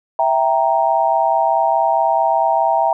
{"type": "chord", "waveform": "sine", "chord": "E diminished", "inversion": "none", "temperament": "equal", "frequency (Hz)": [659.3, 784, 932.3], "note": ["E5", "G5", "Bb5"], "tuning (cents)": [0, 0, 0], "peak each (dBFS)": -17, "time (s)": [0.19, 2.93], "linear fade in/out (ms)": 2, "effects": []}